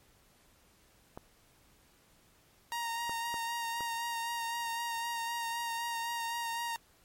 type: clicks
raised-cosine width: 1 ms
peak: -28 / -27 / -28 / -29 dBFS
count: 4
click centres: 1.175 / 3.095 / 3.342 / 3.807 s
type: tone with vibrato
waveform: sawtooth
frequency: 932.3 Hz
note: A#5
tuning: in tune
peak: -30 dBFS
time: 2.72-6.76 s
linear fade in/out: 0 ms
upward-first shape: sine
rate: 3.9 Hz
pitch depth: 20 cents each way
effects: pink hiss -65 dBFS RMS until 7.04 s + MP3 64 kbps